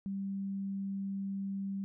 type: tone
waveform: sine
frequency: 196 Hz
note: G3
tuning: in tune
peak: -34 dBFS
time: 0.06-1.84 s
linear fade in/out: 0 ms
effects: none